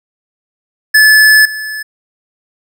square tone with level steps, 1729 Hz, A6, 31 cents flat, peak -4 / -20 dBFS, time 0.94-1.83 s, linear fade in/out 10 ms, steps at 1.45 s, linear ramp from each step 5 ms, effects none

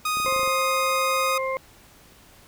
sawtooth tone, 1244.5 Hz, D#6, in tune, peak -19 dBFS, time 0.05-1.38 s, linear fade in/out 5 ms
clicks, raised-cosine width 2 ms, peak -26 dBFS, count 9, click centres 0.171 / 0.201 / 0.249 / 0.281 / 0.325 / 0.363 / 0.394 / 0.432 / 0.476 s
harmonic tone, 528 Hz, C5, 16 cents sharp, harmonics 1 / 2 / 4, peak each -26 / -29 / -32 dBFS, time 0.26-1.57 s, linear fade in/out 0 ms
effects pink hiss -52 dBFS RMS until 2.47 s

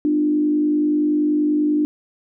sine tone with frequency modulation, 299.3 Hz, D4, 33 cents sharp, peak -15 dBFS, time 0.05-1.85 s, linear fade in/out 0 ms, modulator 50.4 Hz, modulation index 0.46, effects none

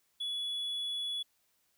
triangle tone, 3400 Hz, G#7, 40 cents sharp, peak -32 dBFS, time 0.2-1.23 s, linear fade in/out 10 ms, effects white hiss -74 dBFS RMS until 1.77 s

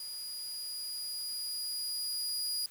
sawtooth tone with level ramp, 4884 Hz, D#8, 33 cents flat, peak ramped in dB -37 to -29 dBFS, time 0-2.66 s, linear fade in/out 2 ms, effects white hiss -57 dBFS RMS until 2.7 s

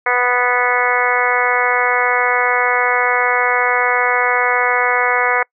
harmonic tone with a mistuned harmonic, 246.8 Hz, B3, 1 cent flat, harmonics 2 / 3 / 4 / 5 / 6 / 7 / 8 / 9, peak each -21 / -21 / -21 / -21 / -21 / -21 / -21 / -21 dBFS, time 0.06-5.43 s, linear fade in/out 5 ms, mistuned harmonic 9, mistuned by -20 cents, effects noise-tail reverb RT60 0.1 s tail -26 dB re dry

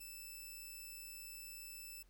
5% pulse tone, 2637 Hz, E7, in tune, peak -40 dBFS, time 0-2.03 s, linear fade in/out 10 ms, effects added 43 Hz sine -64 dBFS peak until 2.09 s + pink hiss -75 dBFS RMS until 2.09 s

